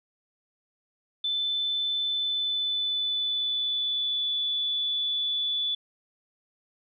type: tone with pitch glide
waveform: sine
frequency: 3520 to 3460 Hz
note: A7 to A7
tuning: 0 to -30 cents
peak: -25 dBFS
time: 1.24-5.75 s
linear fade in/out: 5 ms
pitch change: -30 cents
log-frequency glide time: 2.03-4.32 s
effects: none